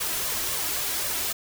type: noise with flanger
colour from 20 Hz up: white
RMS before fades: -28 dBFS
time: 0-1.33 s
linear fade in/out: 10 ms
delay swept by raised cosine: 1.7 to 3.1 ms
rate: 3.8 Hz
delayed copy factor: +0.5
effects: none